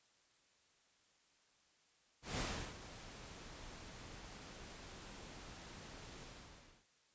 pink noise with ADSR envelope, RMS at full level -39 dBFS, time 2.22-6.87 s, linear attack 160 ms, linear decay 360 ms, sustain -14 dB, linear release 660 ms, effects white hiss -73 dBFS RMS until 7.14 s + resampled to 16000 Hz

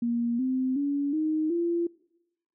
sine tone with pitch steps, 236 / 258.9 / 283.9 / 311.4 / 341.6 Hz, A#3 / C4 / C#4 / D#4 / F4, +22 / -18 / +41 / +2 / -38 cents, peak -24 dBFS, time 0.02-1.87 s, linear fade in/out 5 ms, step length 370 ms, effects noise-tail reverb RT60 0.9 s tail -22 dB re dry

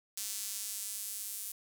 square tone with high-pass filter sweep, 103.83 Hz, G#2, in tune, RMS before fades -40 dBFS, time 0.17-1.52 s, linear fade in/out 5 ms, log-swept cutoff 6600 to 9900 Hz, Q 0.99, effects none

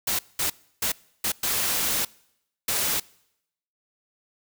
white noise bursts at uneven times, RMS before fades -25 dBFS, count 6, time 0.07-0.19 / 0.39-0.5 / 0.82-0.92 / 1.24-1.32 / 1.43-2.05 / 2.68-3 s, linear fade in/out 5 ms, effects noise-tail reverb RT60 0.8 s tail -24 dB re dry

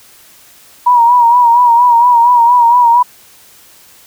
sine tone with vibrato, 957 Hz, A#5, 45 cents sharp, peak -4 dBFS, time 0.86-3.03 s, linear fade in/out 10 ms, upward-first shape sine, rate 4.3 Hz, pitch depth 58 cents each way, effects white hiss -42 dBFS RMS until 4.06 s

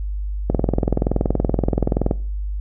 click train, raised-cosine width 2 ms, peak -4 dBFS, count 35, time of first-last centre 0.5-2.111 s, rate 21.1 Hz, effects noise-tail reverb RT60 0.4 s tail -19 dB re dry + added 50 Hz sine -22 dBFS peak until 2.6 s

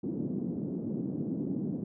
white band-pass noise, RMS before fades -34 dBFS, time 0.03-1.84 s, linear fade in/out 5 ms, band 150 to 300 Hz, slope 24 dB/octave, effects none

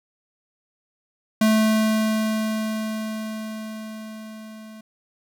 square tone with level ramp, 218 Hz, A3, 16 cents flat, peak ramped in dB -15 to -40 dBFS, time 1.41-4.81 s, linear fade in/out 5 ms, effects none

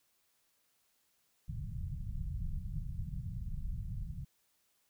pink low-pass noise, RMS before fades -39 dBFS, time 1.48-4.25 s, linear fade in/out 10 ms, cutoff 170 Hz, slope 48 dB/octave, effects white hiss -75 dBFS RMS until 4.89 s

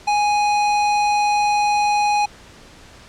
sine tone with hard clipping, 830 Hz, G#5, 1 cent flat, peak -17 dBFS, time 0.07-2.26 s, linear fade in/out 10 ms, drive 17 dB, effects pink hiss -44 dBFS RMS until 3.08 s + low-pass 7000 Hz 12 dB/octave

